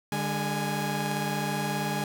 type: tone cluster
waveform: sawtooth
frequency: 147.3 / 202.6 / 829 Hz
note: D3 / G#3 / G#5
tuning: +6 / -43 / -3 cents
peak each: -28 dBFS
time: 0.12-2.04 s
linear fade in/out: 2 ms
effects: none